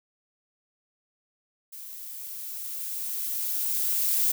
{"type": "noise with level ramp", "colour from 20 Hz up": "violet", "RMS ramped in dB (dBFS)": [-42, -23], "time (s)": [1.72, 4.32], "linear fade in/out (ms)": 10, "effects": []}